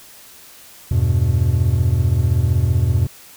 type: chord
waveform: triangle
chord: E minor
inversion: none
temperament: equal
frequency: 82.41 / 98 / 123.47 Hz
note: E2 / G2 / B2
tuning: 0 / 0 / 0 cents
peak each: -16 dBFS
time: 0.91-3.07 s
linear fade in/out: 5 ms
effects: white hiss -43 dBFS RMS until 3.36 s